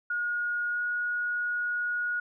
sine tone with pitch glide, 1438 to 1448.8 Hz, F#6 to F#6, -50 to -37 cents, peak -27 dBFS, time 0.1-2.2 s, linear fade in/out 5 ms, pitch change +13 cents, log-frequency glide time 0.7-0.8 s, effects none

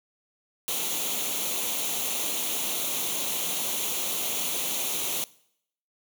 white noise with comb filter, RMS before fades -29 dBFS, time 0.68-5.24 s, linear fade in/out 0 ms, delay 0.3 ms, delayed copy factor +0.65, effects noise-tail reverb RT60 0.7 s tail -21 dB re dry + high-pass 200 Hz 12 dB/octave

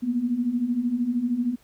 sine beating tone pair, 232.6 / 245.6 Hz, A#3 / B3, -4 / -9 cents, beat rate 13 Hz, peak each -28 / -23 dBFS, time 0.02-1.56 s, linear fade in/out 20 ms, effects pink hiss -60 dBFS RMS until 1.63 s

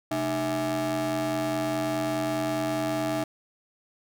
35% pulse ring-modulated tone, 174.61 Hz, F3, in tune, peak -21 dBFS, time 0.11-3.24 s, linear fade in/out 5 ms, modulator 479 Hz, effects none

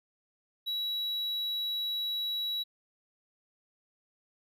triangle tone, 3900 Hz, B7, 23 cents flat, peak -29 dBFS, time 0.66-2.64 s, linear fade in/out 20 ms, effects none

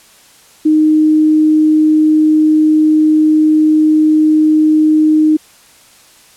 sine tone, 309.3 Hz, D#4, 10 cents flat, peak -6 dBFS, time 0.65-5.37 s, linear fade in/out 10 ms, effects white hiss -44 dBFS RMS until 6.36 s + low-pass 11000 Hz 12 dB/octave

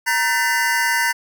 square tone cluster, 938 / 1528 / 1779 / 2015 Hz, A#5 / G6 / A6 / B6, +11 / -45 / +19 / +34 cents, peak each -23 dBFS, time 0.06-1.13 s, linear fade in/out 20 ms, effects none

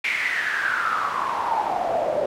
pink noise with band-pass filter sweep, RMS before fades -24 dBFS, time 0.04-2.26 s, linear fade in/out 5 ms, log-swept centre 2300 to 560 Hz, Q 8.4, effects none

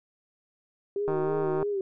sine tone with vibrato, 392 Hz, G4, in tune, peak -26 dBFS, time 0.96-1.81 s, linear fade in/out 2 ms, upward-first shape sine, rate 3.1 Hz, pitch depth 89 cents each way
click train, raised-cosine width 1 ms, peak -19 dBFS, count 86, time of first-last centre 1.08-1.628 s, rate 155 Hz
effects none

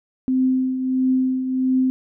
sine tone with tremolo, 258.9 Hz, C4, 18 cents flat, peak -14 dBFS, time 0.28-1.9 s, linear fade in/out 0 ms, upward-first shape triangle, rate 1.5 Hz, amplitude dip 60%, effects none

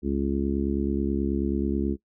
harmonic tone, 69.3 Hz, C#2, in tune, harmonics 1 / 2 / 3 / 4 / 5 / 6, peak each -30 / -39 / -28 / -29 / -29 / -36 dBFS, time 0.02-1.97 s, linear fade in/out 50 ms, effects noise-tail reverb RT60 0.1 s tail -20 dB re dry

